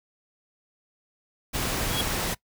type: noise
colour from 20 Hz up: pink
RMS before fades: -28 dBFS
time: 1.53-2.35 s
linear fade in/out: 20 ms
type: tone with exponential growth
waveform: square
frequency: 3322 Hz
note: G#7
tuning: in tune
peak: -24 dBFS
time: 1.78-2.01 s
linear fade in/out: 1 ms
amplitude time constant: 48 ms
effects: noise-tail reverb RT60 0.1 s tail -21 dB re dry